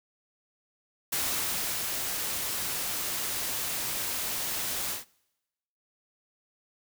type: noise with ADSR envelope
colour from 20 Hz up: white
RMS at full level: -29 dBFS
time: 1.12-5.05 s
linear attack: 9 ms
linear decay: 650 ms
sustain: -3 dB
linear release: 140 ms
effects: noise-tail reverb RT60 1.0 s tail -26 dB re dry